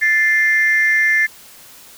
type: tone pair together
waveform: sine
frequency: 1757.1 / 2095 Hz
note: A6 / C7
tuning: -3 / +2 cents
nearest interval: minor third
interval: 305 cents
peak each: -13 / -14 dBFS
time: 0.01-1.27 s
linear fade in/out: 20 ms
effects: tanh soft clip ceiling -6 dBFS + white hiss -42 dBFS RMS until 1.97 s